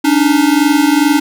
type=tone pair together; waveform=square; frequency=282.6 / 305 Hz; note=C#4 / D#4; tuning=+34 / -34 cents; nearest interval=minor second; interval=132 cents; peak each=-12 dBFS; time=0.04-1.2 s; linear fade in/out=10 ms; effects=none